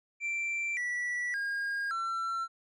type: tone with pitch steps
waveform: triangle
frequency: 2349 / 1952.6 / 1623.1 / 1349.1 Hz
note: D7 / B6 / G#6 / E6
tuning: 0 / -20 / -40 / +40 cents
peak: -29 dBFS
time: 0.2-2.48 s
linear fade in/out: 50 ms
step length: 570 ms
effects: resampled to 24000 Hz